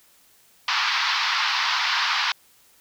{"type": "band-pass noise", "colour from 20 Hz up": "pink", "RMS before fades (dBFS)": -23, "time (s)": [0.68, 2.32], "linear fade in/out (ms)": 2, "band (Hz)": [920, 5200], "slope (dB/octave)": 48, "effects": ["white hiss -57 dBFS RMS until 2.8 s"]}